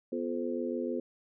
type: harmonic tone with a mistuned harmonic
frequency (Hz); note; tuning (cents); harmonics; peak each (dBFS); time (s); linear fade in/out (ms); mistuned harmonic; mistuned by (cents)
86.6; F2; -14; 3 / 4 / 5 / 6; -35 / -36 / -37 / -38; 0.12-1; 5; 3; -81
effects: none